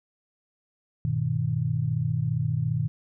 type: chord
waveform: sine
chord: G augmented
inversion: none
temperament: equal with one note detuned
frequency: 98 / 120.79 / 155.56 Hz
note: G2 / B2 / D#3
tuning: 0 / -38 / 0 cents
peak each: -32 / -26 / -27 dBFS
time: 1.05-2.88 s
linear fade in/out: 0 ms
effects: none